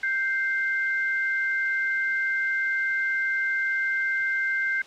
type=tone pair together; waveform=sine; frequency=1568 / 2093 Hz; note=G6 / C7; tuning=0 / 0 cents; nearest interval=perfect fourth; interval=500 cents; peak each=-24 / -28 dBFS; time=0.03-4.82 s; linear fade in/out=5 ms; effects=white hiss -46 dBFS RMS until 4.86 s + low-pass 4000 Hz 12 dB/octave